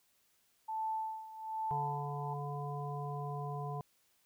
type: tone with tremolo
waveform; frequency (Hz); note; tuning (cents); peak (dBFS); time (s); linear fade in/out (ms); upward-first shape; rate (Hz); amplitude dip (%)
sine; 880; A5; 0; -33; 0.68-2.34; 10; sine; 1.2; 80
type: harmonic tone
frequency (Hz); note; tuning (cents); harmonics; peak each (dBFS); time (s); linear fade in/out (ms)
144; D3; -34; 1 / 3 / 5 / 7; -39 / -46 / -44 / -45; 1.71-3.81; 0
effects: white hiss -73 dBFS RMS until 4.25 s